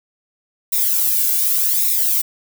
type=noise with flanger; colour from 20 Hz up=violet; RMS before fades=-17 dBFS; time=0.72-2.22 s; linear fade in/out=10 ms; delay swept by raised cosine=0.65 to 1.62 ms; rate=0.87 Hz; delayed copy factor=-0.75; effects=none

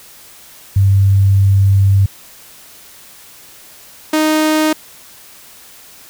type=tone pair in turn; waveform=sine / sawtooth; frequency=98 / 310.3 Hz; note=G2 / D#4; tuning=0 / -5 cents; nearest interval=octave + minor sixth; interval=1995 cents; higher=second; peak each=-7 dBFS; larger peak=neither; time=0.76-2.06 / 4.13-4.73 s; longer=first; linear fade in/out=5 ms; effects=white hiss -40 dBFS RMS until 6.09 s

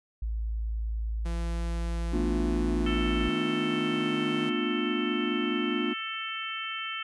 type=tone; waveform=sine; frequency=55 Hz; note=A1; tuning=in tune; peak=-28 dBFS; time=0.22-3.29 s; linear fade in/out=5 ms
type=tone with pitch glide; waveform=sawtooth; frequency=169.1 to 155.07 Hz; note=E3 to D#3; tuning=+44 to -6 cents; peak=-32 dBFS; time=1.25-4.5 s; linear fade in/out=10 ms; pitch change=-150 cents; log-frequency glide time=2.1-4.19 s
type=chord; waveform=triangle; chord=B half-diminished seventh; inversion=third; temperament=just; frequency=222.2 / 246.9 / 296.3 / 355.6 Hz; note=A3 / B3 / D4 / F4; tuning=+17 / 0 / +15 / +31 cents; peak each=-31 / -31 / -30 / -30 dBFS; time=2.12-5.94 s; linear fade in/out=20 ms
type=harmonic tone; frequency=443 Hz; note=A4; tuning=12 cents sharp; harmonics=3 / 4 / 5 / 6 / 7; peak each=-37 / -42 / -40 / -39 / -37 dBFS; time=2.86-7.03 s; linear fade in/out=5 ms
effects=resampled to 24000 Hz

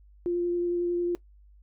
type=tone with vibrato; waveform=sine; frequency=349.2 Hz; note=F4; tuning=in tune; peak=-24 dBFS; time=0.26-1.15 s; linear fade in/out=0 ms; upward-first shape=sine; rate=11 Hz; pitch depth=10 cents each way; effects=noise-tail reverb RT60 0.1 s tail -19 dB re dry + added 50 Hz sine -52 dBFS peak until 1.62 s

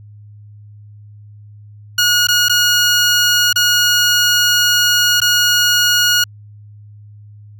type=tone with dropouts; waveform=15% pulse; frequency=1444 Hz; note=F#6; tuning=43 cents flat; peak=-4 dBFS; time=1.98-6.24 s; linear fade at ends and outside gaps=5 ms; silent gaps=2.271-2.285 / 2.485-2.495 / 3.529-3.558 / 5.203-5.216 s; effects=added 104 Hz sine -36 dBFS peak until 7.59 s

